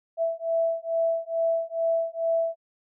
sine beating tone pair, 660 / 662.3 Hz, E5 / E5, +2 / +8 cents, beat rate 2.3 Hz, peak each -26 dBFS, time 0.17-2.56 s, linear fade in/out 50 ms, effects none

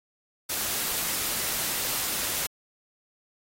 white noise, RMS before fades -29 dBFS, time 0.49-2.47 s, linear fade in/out 10 ms, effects AAC 48 kbps

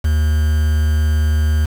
triangle tone with quantisation, 76.5 Hz, D#2, 29 cents flat, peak -10 dBFS, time 0.04-1.66 s, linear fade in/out 10 ms, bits 5, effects none

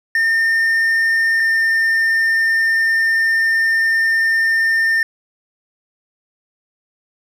triangle tone pair in turn, 1814 / 1807.6 Hz, A#6 / A6, -48 / +46 cents, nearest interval unison, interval 6 cents, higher first, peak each -11 dBFS, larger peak neither, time 0.15-1.4 / 1.4-5.03 s, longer second, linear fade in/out 2 ms, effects none

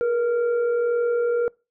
sine tone with frequency modulation, 476.9 Hz, A#4, 39 cents sharp, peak -19 dBFS, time 0.01-1.48 s, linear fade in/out 0 ms, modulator 912 Hz, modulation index 0.38, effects noise-tail reverb RT60 0.3 s tail -26 dB re dry

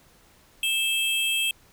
square tone pair together, 2637 / 3217 Hz, E7 / G7, 0 / +44 cents, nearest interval minor third, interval 344 cents, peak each -26 dBFS, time 0.63-1.51 s, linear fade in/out 2 ms, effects pink hiss -57 dBFS RMS until 1.72 s

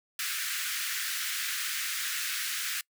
pink high-pass noise, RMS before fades -33 dBFS, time 0.19-2.81 s, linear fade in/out 2 ms, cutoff 1400 Hz, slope 48 dB/octave, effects noise-tail reverb RT60 0.1 s tail -25 dB re dry

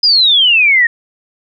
sine exponential sweep, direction down, 5040 to 1833 Hz, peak -6 dBFS, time 0.03-0.87 s, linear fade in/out 5 ms, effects none

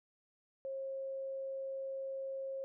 sine tone, 538 Hz, C5, 48 cents sharp, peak -38 dBFS, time 0.65-2.64 s, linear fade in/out 0 ms, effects none

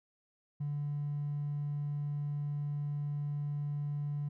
triangle tone with hard clipping, 145.5 Hz, D3, 16 cents flat, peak -33 dBFS, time 0.6-4.29 s, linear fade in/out 10 ms, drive 3 dB, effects none

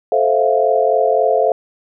sine chord, F major seventh, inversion first, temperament just, 436.5 / 523.8 / 654.8 / 698.5 Hz, A4 / C5 / E5 / F5, -14 / +2 / -12 / 0 cents, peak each -17 dBFS, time 0.12-1.52 s, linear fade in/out 2 ms, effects none

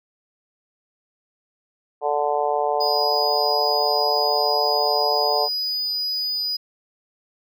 harmonic tone, 146.83 Hz, D3, in tune, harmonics 3 / 4 / 5 / 6 / 7, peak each -25 / -25 / -23 / -26 / -31 dBFS, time 2.01-5.49 s, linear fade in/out 50 ms
triangle tone, 4951 Hz, D#8, 9 cents flat, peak -21 dBFS, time 2.8-6.57 s, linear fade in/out 10 ms
effects none

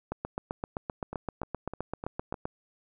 two click trains, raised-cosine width 1 ms, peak -18 / -23 dBFS, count 19 / 5, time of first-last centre 0.12-2.455 / 1.13-2.342 s, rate 7.71 / 3.3 Hz, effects none

